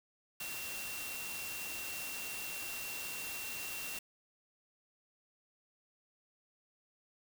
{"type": "tone in noise", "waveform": "sine", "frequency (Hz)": 2734, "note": "F7", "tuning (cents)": -37, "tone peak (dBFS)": -44, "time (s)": [0.4, 3.99], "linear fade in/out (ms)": 5, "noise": "white", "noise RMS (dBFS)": -43, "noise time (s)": [0.4, 3.99], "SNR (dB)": -4, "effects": []}